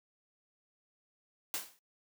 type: noise with exponential decay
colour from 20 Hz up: white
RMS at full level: -33 dBFS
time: 1.54-1.79 s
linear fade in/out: 0 ms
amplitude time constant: 53 ms
effects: noise-tail reverb RT60 0.1 s tail -23 dB re dry + high-pass 200 Hz 12 dB/octave